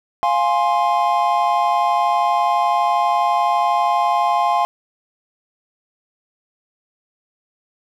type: chord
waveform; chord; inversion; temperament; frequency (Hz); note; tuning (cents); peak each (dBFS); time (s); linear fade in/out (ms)
triangle; F minor; none; equal with one note detuned; 698.5 / 830.6 / 1050.7; F5 / Ab5 / C6; 0 / 0 / +7; -17; 0.23-4.65; 0
effects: none